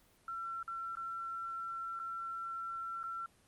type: tone with dropouts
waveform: sine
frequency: 1352 Hz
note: E6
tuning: 43 cents sharp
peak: -38 dBFS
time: 0.28-3.26 s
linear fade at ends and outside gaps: 2 ms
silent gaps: 0.629-0.678 / 0.953-0.97 / 1.992-1.998 / 3.031-3.038 s
effects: pink hiss -67 dBFS RMS until 3.47 s + Opus 24 kbps